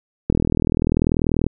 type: click train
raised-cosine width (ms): 3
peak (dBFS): -5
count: 48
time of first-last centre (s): 0.3-1.466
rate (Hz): 40.3
effects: none